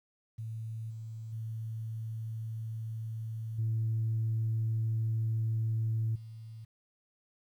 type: tone with level steps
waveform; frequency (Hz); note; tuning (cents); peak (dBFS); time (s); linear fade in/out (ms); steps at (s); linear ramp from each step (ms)
sine; 111.7; A2; +27; -36 / -39 / -35 / -27 / -43; 0.38-6.65; 10; 0.9 / 1.32 / 3.58 / 6.15; 10
effects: tanh soft clip ceiling -24 dBFS + 11-bit